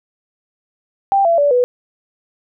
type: tone with pitch steps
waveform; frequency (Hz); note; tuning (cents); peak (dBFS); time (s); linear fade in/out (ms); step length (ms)
sine; 788 / 674.2 / 576.8 / 493.5; G5 / E5 / D5 / B4; +9 / +39 / -31 / -1; -10; 1.12-1.64; 0; 130
effects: none